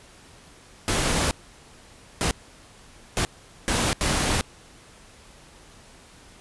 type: noise bursts at uneven times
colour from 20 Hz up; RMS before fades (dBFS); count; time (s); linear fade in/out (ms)
pink; -23; 5; 0.88-1.31 / 2.21-2.31 / 3.17-3.25 / 3.68-3.93 / 4.01-4.41; 0
effects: pink hiss -50 dBFS RMS until 6.4 s + resampled to 24000 Hz